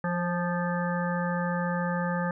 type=harmonic tone with a mistuned harmonic; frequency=174.61 Hz; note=F3; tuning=in tune; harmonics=1 / 3 / 5 / 7 / 9 / 10; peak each=-28 / -33 / -35 / -36 / -38 / -38 dBFS; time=0.04-2.31 s; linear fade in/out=2 ms; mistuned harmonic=3; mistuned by=+20 cents; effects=none